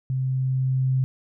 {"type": "tone with level ramp", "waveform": "sine", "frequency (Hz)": 130.81, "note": "C3", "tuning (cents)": 0, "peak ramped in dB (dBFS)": [-22, -18], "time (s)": [0.1, 1.04], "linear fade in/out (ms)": 0, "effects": []}